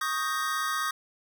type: chord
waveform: square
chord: Eb dominant seventh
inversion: third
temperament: equal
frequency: 1108.7 / 1244.5 / 1568 / 1864.7 Hz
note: Db6 / Eb6 / G6 / Bb6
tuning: 0 / 0 / 0 / 0 cents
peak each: -35 / -31 / -35 / -36 dBFS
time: 0.01-0.91 s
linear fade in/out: 5 ms
effects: none